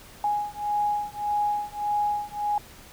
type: beating tone pair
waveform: sine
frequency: 829 / 830.7 Hz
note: G#5 / G#5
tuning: -3 / 0 cents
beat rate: 1.7 Hz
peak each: -27 dBFS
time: 0.24-2.58 s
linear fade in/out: 2 ms
effects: pink hiss -48 dBFS RMS until 2.92 s